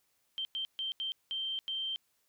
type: tone bursts at uneven times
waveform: sine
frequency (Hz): 3136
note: G7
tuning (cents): 0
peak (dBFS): -33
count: 6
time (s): 0.38-0.45 / 0.55-0.65 / 0.79-0.92 / 1-1.12 / 1.31-1.59 / 1.68-1.96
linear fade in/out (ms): 0
effects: white hiss -75 dBFS RMS until 2.28 s